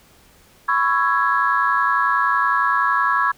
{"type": "chord", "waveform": "sine", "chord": "C# minor seventh", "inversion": "third", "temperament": "just", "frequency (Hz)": [997.9, 1108.7, 1330.5, 1663.1], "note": ["B5", "C#6", "E6", "G#6"], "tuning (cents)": [18, 0, 16, 2], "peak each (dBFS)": [-22, -19, -22, -20], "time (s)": [0.68, 3.32], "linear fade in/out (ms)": 10, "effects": ["tanh soft clip ceiling -5 dBFS", "pink hiss -52 dBFS RMS until 3.37 s"]}